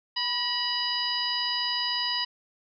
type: harmonic tone with a mistuned harmonic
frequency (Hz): 983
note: B5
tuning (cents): -8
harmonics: 1 / 2 / 3 / 4 / 5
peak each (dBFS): -34 / -35 / -31 / -35 / -29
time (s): 0.16-2.25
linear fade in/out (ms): 10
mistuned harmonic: 2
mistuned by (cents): -51
effects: none